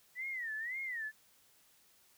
sine tone with vibrato, 1928 Hz, B6, 42 cents flat, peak -37 dBFS, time 0.15-1.12 s, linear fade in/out 50 ms, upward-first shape sine, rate 1.9 Hz, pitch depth 190 cents each way, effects white hiss -67 dBFS RMS until 2.17 s

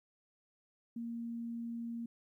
sine tone, 233.1 Hz, A#3, in tune, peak -38 dBFS, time 0.96-2.06 s, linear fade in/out 5 ms, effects 13-bit

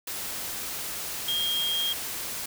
sine tone in noise, 3233 Hz, G#7, 47 cents flat, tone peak -25 dBFS, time 1.28-1.93 s, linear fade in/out 5 ms, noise white, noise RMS -34 dBFS, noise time 0.07-2.46 s, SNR +6 dB, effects none

